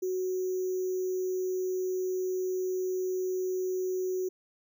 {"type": "tone with sample-and-hold", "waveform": "sine", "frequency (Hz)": 370, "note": "F#4", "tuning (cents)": 0, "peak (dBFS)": -28, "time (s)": [0.02, 4.29], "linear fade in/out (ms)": 10, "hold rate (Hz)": 6300, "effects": []}